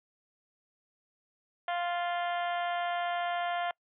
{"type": "harmonic tone", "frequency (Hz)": 349.2, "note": "F4", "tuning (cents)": 0, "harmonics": [2, 3, 4, 5, 6, 7, 8, 9, 10], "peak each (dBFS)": [-31, -40, -40, -41, -44, -51, -50, -45, -54], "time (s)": [1.68, 3.71], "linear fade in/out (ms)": 2, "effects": ["noise-tail reverb RT60 0.1 s tail -26 dB re dry"]}